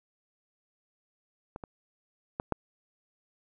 clicks, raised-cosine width 1 ms, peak -25 / -26 / -17 / -13 dBFS, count 4, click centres 1.561 / 1.638 / 2.399 / 2.523 s, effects none

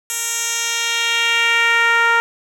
10% pulse tone with band-pass filter sweep, 464.4 Hz, A#4, 7 cents flat, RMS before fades -17 dBFS, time 0.1-2.2 s, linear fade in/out 0 ms, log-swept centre 9100 to 1300 Hz, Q 1.5, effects none

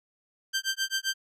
15% pulse tone with tremolo, 1568 Hz, G6, in tune, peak -18 dBFS, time 0.53-1.14 s, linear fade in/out 20 ms, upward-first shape sine, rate 7.6 Hz, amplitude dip 100%, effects resampled to 32000 Hz

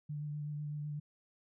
sine tone with vibrato, 148.4 Hz, D3, 18 cents sharp, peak -37 dBFS, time 0.09-1 s, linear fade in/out 10 ms, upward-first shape sine, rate 8 Hz, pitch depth 18 cents each way, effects none

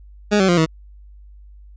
20% pulse tone with pitch steps, 207.7 / 190.46 / 174.65 / 160.16 Hz, G#3 / G3 / F3 / E3, 0 / -50 / 0 / -50 cents, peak -8 dBFS, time 0.31-0.662 s, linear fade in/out 20 ms, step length 88 ms, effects added 50 Hz sine -40 dBFS peak until 1.76 s + resampled to 16000 Hz

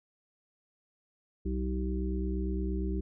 harmonic tone with a mistuned harmonic, 63.1 Hz, B1, 38 cents sharp, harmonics 1 / 3 / 5 / 6, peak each -31 / -36 / -38 / -39 dBFS, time 1.45-3.01 s, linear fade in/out 10 ms, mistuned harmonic 6, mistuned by +25 cents, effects none

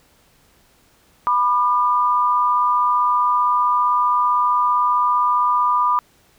sine tone pair together, 987.8 / 1203.2 Hz, B5 / D6, 0 / +42 cents, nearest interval minor third, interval 342 cents, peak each -17 dBFS, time 1.27-5.99 s, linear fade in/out 0 ms, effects pink hiss -56 dBFS RMS until 6.38 s

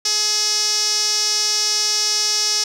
sawtooth tone with band-pass filter, 422.5 Hz, G#4, 30 cents sharp, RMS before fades -19 dBFS, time 0.05-2.64 s, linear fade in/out 5 ms, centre 5500 Hz, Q 6.3, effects none

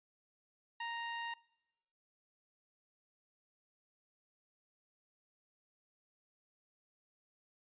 20% pulse tone, 932.3 Hz, A#5, in tune, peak -34 dBFS, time 0.8-1.34 s, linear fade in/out 5 ms, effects noise-tail reverb RT60 0.9 s tail -23 dB re dry + resampled to 8000 Hz

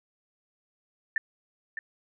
sine tone with echo, 1783 Hz, A6, 22 cents sharp, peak -23 dBFS, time 1.16-1.18 s, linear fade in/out 2 ms, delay 610 ms, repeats 1, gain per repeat -9 dB, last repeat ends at 1.79 s, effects none

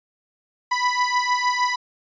30% pulse beating tone pair, 987 / 993.5 Hz, B5 / B5, -1 / +10 cents, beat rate 6.5 Hz, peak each -19 / -20 dBFS, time 0.71-1.76 s, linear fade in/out 10 ms, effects resampled to 16000 Hz

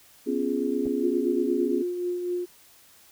sine chord, C# dominant seventh, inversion third, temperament just, 249.5 / 277.2 / 346.5 / 415.8 Hz, B3 / C#4 / E#4 / G#4, +18 / 0 / -14 / +2 cents, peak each -29 / -28 / -31 / -29 dBFS, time 0.26-1.83 s, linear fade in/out 20 ms
clicks, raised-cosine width 2 ms, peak -26 dBFS, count 2, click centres 0.857 / 0.869 s
sine tone with tremolo, 355.3 Hz, F4, 30 cents sharp, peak -24 dBFS, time 1.02-2.46 s, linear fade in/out 20 ms, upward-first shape triangle, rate 4 Hz, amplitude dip 45%
effects white hiss -55 dBFS RMS until 3.11 s

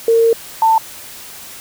sine tone pair in turn, 457.6 / 892.2 Hz, A#4 / A5, -32 / +24 cents, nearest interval octave, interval 1156 cents, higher second, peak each -8 dBFS, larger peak neither, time 0.08-0.33 / 0.62-0.78 s, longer first, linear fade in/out 2 ms, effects white hiss -34 dBFS RMS until 1.6 s

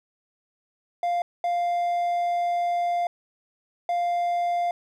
triangle tone bursts at uneven times, 698.5 Hz, F5, in tune, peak -20 dBFS, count 3, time 1.03-1.22 / 1.44-3.07 / 3.89-4.71 s, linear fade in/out 2 ms, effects none

